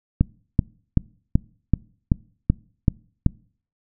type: click train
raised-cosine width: 5 ms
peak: -3 dBFS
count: 9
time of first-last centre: 0.21-3.263 s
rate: 2.62 Hz
effects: noise-tail reverb RT60 0.5 s tail -25 dB re dry